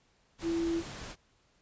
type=tone in noise; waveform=sine; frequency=333.8 Hz; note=E4; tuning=22 cents sharp; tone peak=-28 dBFS; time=0.42-0.83 s; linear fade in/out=50 ms; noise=pink; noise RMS=-43 dBFS; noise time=0.38-1.16 s; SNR=+12 dB; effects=pink hiss -69 dBFS RMS until 1.61 s + resampled to 16000 Hz